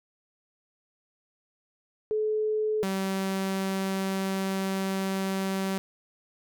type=tone pair in turn; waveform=sine / sawtooth; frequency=430.1 / 192.31 Hz; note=A4 / G3; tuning=-39 / -33 cents; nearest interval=octave + major second; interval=1394 cents; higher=first; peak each=-24 / -23 dBFS; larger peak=second; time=2.11-2.83 / 2.83-5.78 s; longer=second; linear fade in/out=0 ms; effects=none